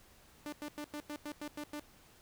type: tone bursts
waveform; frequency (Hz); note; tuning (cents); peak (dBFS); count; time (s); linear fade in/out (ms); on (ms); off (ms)
sawtooth; 296.2; D4; +15; -36; 9; 0.46-1.796; 0; 64; 95
effects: pink hiss -62 dBFS RMS until 2.21 s